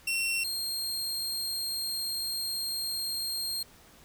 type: tone pair in turn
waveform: sawtooth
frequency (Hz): 2719 / 4213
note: F7 / C8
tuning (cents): -47 / +11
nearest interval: minor sixth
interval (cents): 758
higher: second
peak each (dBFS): -24 / -28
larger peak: first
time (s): 0.07-0.44 / 0.44-3.63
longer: second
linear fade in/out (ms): 5
effects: pink hiss -56 dBFS RMS until 4.04 s